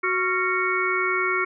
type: harmonic tone with a mistuned harmonic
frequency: 370 Hz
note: F#4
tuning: in tune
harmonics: 1 / 3 / 4 / 5 / 6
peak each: -27 / -28 / -26 / -31 / -25 dBFS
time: 0.03-1.45 s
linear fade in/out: 10 ms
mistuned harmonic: 4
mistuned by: -120 cents
effects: none